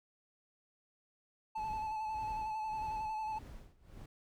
triangle tone with vibrato, 868 Hz, A5, 24 cents flat, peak -34 dBFS, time 1.55-3.39 s, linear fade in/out 10 ms, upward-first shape square, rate 11 Hz, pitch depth 22 cents each way
brown noise with tremolo, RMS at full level -48 dBFS, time 1.57-4.06 s, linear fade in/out 5 ms, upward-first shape sine, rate 1.7 Hz, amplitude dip 90%
effects none

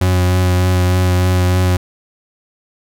40% pulse tone with vibrato, 91 Hz, F#2, 28 cents flat, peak -10 dBFS, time 0.01-1.77 s, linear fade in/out 5 ms, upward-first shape sine, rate 3.3 Hz, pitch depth 18 cents each way, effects none

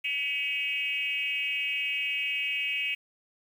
sine tone with frequency modulation, 2544 Hz, D#7, 38 cents sharp, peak -27 dBFS, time 0.04-2.95 s, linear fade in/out 10 ms, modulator 282 Hz, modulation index 1.1, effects 9-bit

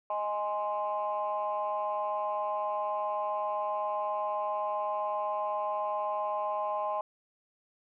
sine chord, Ab major, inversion second, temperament equal, 622.3 / 830.6 / 1046.5 Hz, Eb5 / Ab5 / C6, 0 / 0 / 0 cents, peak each -33 dBFS, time 0.1-7.01 s, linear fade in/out 2 ms, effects tanh soft clip ceiling -22 dBFS

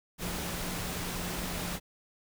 sine tone in noise, 177.4 Hz, F3, 27 cents sharp, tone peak -41 dBFS, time 0.18-1.8 s, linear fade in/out 50 ms, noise pink, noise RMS -36 dBFS, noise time 0.18-1.8 s, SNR -8 dB, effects none

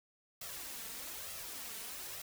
white noise with flanger, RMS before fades -45 dBFS, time 0.41-2.22 s, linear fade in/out 5 ms, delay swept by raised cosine 1.5 to 4.5 ms, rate 1.1 Hz, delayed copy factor +0.6, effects none

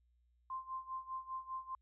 sine tone with tremolo, 1046.5 Hz, C6, in tune, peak -38 dBFS, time 0.5-1.75 s, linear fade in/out 2 ms, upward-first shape sine, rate 5 Hz, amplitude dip 85%, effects added 60 Hz sine -70 dBFS peak until 1.81 s

